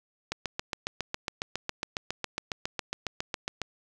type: click train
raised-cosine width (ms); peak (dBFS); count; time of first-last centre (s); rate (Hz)
0.2; -13; 25; 0.32-3.617; 7.28
effects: none